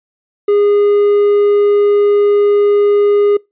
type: tone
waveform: triangle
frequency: 410 Hz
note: G#4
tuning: 22 cents flat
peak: -6 dBFS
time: 0.48-3.37 s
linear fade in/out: 5 ms
effects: noise-tail reverb RT60 0.2 s tail -24 dB re dry + resampled to 8000 Hz